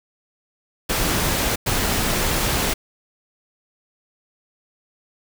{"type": "noise bursts at uneven times", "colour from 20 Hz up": "pink", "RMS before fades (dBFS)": -21, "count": 2, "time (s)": [[0.89, 1.56], [1.66, 2.74]], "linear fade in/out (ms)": 10, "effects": []}